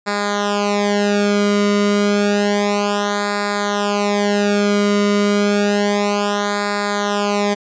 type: tone with flanger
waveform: sawtooth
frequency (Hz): 204.5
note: G#3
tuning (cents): -26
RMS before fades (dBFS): -17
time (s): 0.06-7.55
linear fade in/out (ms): 20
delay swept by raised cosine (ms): 0.33 to 1.19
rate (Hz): 0.3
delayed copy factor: -0.95
effects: resampled to 16000 Hz